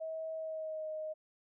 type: tone with pitch glide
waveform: sine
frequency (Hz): 641 to 622.8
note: E5 to D#5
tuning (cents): -49 to +2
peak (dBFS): -37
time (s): 0-1.14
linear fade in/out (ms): 20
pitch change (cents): -49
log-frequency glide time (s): 0.34-0.89
effects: none